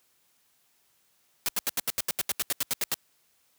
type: noise bursts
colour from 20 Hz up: white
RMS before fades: -27 dBFS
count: 15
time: 1.46-2.942 s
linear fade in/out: 0 ms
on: 26 ms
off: 78 ms
effects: white hiss -68 dBFS RMS until 3.58 s + high-pass 60 Hz 12 dB/octave